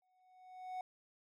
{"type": "tone with exponential growth", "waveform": "triangle", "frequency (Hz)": 740, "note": "F#5", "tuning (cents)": 0, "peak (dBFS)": -36, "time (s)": [0.02, 0.81], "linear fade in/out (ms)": 2, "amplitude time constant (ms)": 170, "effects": []}